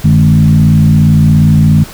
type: tone with frequency modulation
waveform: sine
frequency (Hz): 153.6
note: D#3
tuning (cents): -22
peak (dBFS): -3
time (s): 0.04-1.84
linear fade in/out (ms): 10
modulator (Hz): 57.3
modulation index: 1.1
effects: pink hiss -30 dBFS RMS until 1.93 s